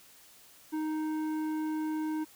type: tone with tanh clipping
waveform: triangle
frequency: 311.1 Hz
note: D#4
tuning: in tune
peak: -32 dBFS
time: 0.72-2.25 s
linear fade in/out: 20 ms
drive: 15 dB
effects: white hiss -57 dBFS RMS until 2.35 s